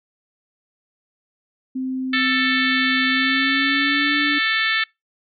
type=tone with pitch glide; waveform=sine; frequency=259.9 to 290 Hz; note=C4 to D4; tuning=-11 to -22 cents; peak=-22 dBFS; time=1.75-4.39 s; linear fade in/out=10 ms; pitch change=+189 cents; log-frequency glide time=3.08-4.15 s
type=harmonic tone; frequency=442.3 Hz; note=A4; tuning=9 cents sharp; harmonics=3 / 4 / 5 / 6 / 7 / 8 / 9 / 10; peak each=-27 / -21 / -23 / -29 / -29 / -26 / -32 / -34 dBFS; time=2.13-4.84 s; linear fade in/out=5 ms
effects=noise-tail reverb RT60 0.2 s tail -25 dB re dry